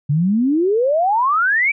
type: exponential sweep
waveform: sine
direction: up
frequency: 138.2 to 2366 Hz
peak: -13 dBFS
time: 0.09-1.72 s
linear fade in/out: 10 ms
effects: none